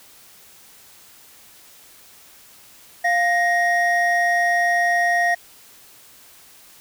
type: tone pair together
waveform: triangle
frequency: 699.4 / 1872 Hz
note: F5 / A#6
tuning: +2 / +7 cents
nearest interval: octave + perfect fourth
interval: 1705 cents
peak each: -17 dBFS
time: 3.04-5.35 s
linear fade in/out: 10 ms
effects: white hiss -48 dBFS RMS until 6.8 s